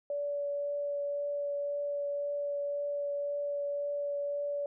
sine tone with vibrato, 574 Hz, D5, 40 cents flat, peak -31 dBFS, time 0.1-4.66 s, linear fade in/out 2 ms, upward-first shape triangle, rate 1.9 Hz, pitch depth 9 cents each way, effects none

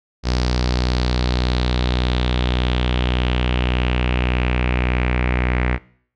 sawtooth tone with low-pass filter sweep, 61.74 Hz, B1, in tune, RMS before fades -19 dBFS, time 0.23-5.79 s, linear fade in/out 50 ms, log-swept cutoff 5000 to 2100 Hz, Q 3.8, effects noise-tail reverb RT60 0.6 s tail -22 dB re dry

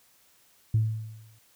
sine tone with exponential decay, 110 Hz, A2, in tune, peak -17 dBFS, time 0.74-1.39 s, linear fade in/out 5 ms, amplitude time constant 140 ms, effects tanh soft clip ceiling -15 dBFS + white hiss -62 dBFS RMS until 1.55 s

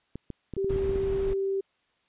clicks, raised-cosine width 3 ms, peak -23 dBFS, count 9, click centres 0.156 / 0.303 / 0.537 / 0.567 / 0.645 / 0.707 / 0.761 / 0.894 / 0.958 s
sine tone, 389.6 Hz, G4, 11 cents flat, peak -25 dBFS, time 0.57-1.61 s, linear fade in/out 10 ms
brown noise, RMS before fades -34 dBFS, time 0.69-1.34 s, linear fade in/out 10 ms
effects white hiss -70 dBFS RMS until 2.08 s + resampled to 8000 Hz

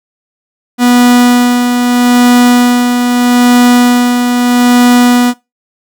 45% pulse tone with tremolo, 244.6 Hz, B3, 16 cents flat, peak -3 dBFS, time 0.78-5.34 s, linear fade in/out 50 ms, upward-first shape sine, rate 0.79 Hz, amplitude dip 45%, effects noise-tail reverb RT60 0.2 s tail -18 dB re dry

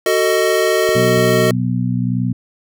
square chord, D# diminished, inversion first, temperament just, 373.4 / 448 / 622.3 Hz, F#4 / A4 / D#5, +16 / +31 / 0 cents, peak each -18 dBFS, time 0.06-1.51 s, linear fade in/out 2 ms
clicks, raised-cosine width 3 ms, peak -19 dBFS, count 2, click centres 0.891 / 1.18 s
harmonic tone, 61.5 Hz, B1, 7 cents flat, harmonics 2 / 3 / 4, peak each -18 / -20 / -21 dBFS, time 0.95-2.33 s, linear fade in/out 5 ms
effects none

